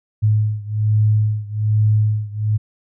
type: beating tone pair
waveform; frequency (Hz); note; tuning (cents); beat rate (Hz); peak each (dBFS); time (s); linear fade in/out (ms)
sine; 106.5 / 107.7; G#2 / A2; +44 / -37; 1.2; -16 / -18; 0.22-2.58; 20
effects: none